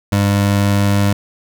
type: tone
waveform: 25% pulse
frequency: 100.7 Hz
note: G2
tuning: 47 cents sharp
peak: -8 dBFS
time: 0.12-1.13 s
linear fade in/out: 5 ms
effects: none